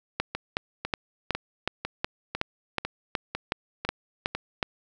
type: two click trains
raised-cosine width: 0.3 ms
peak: -14 / -9 dBFS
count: 9 / 13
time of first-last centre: 0.35-4.35 / 0.2-4.628 s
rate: 2 / 2.71 Hz
effects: none